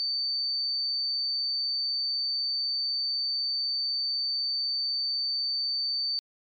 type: tone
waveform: sine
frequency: 4568 Hz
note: D8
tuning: 49 cents flat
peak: -26 dBFS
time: 0-6.19 s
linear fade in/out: 0 ms
effects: MP3 96 kbps